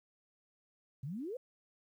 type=exponential sweep; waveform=sine; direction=up; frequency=123.47 to 537 Hz; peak=-38 dBFS; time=1.03-1.37 s; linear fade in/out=5 ms; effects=12-bit